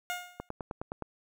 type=tone with exponential decay; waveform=15% pulse; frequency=714 Hz; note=F5; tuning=38 cents sharp; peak=-24 dBFS; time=0.1-0.49 s; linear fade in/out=0 ms; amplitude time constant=83 ms
type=click train; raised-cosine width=1 ms; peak=-22 dBFS; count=7; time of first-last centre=0.4-1.023 s; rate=9.63 Hz
effects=none